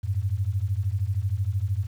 sine beating tone pair, 91.5 / 104.5 Hz, F#2 / G#2, -19 / +11 cents, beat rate 13 Hz, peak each -26 dBFS, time 0.03-1.87 s, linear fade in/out 20 ms, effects 9-bit

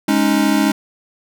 square chord, Ab suspended fourth, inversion none, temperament equal, 207.7 / 277.2 / 311.1 Hz, Ab3 / Db4 / Eb4, 0 / 0 / 0 cents, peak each -18 dBFS, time 0.08-0.72 s, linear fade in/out 5 ms, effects none

